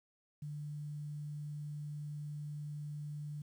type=tone with quantisation; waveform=sine; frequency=148.2 Hz; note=D3; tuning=16 cents sharp; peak=-40 dBFS; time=0.42-3.42 s; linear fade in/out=5 ms; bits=11; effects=none